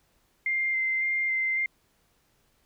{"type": "tone with vibrato", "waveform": "sine", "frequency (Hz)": 2093, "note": "C7", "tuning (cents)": 0, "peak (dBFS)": -24, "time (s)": [0.46, 1.66], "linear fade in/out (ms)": 2, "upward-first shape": "square", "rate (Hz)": 1.8, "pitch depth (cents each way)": 11, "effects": ["pink hiss -68 dBFS RMS until 2.65 s"]}